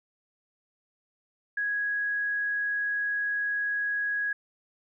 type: tone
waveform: sine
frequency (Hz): 1661.2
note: G#6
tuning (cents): 0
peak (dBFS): -26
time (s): 1.57-4.33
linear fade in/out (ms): 5
effects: none